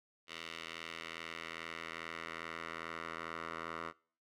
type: tone with band-pass filter sweep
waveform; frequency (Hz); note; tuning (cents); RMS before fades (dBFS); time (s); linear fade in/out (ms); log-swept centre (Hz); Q
10% pulse; 82.41; E2; 0; -45; 0.27-3.93; 50; 2900 to 1300; 1.5
effects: noise-tail reverb RT60 0.5 s tail -24 dB re dry